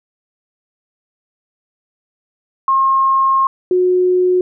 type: tone pair in turn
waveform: sine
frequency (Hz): 1073 / 364.1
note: C6 / F#4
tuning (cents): +43 / -28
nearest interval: octave + perfect fifth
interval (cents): 1871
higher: first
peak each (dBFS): -10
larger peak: neither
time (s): 2.68-3.47 / 3.71-4.41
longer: first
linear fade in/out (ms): 2
effects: none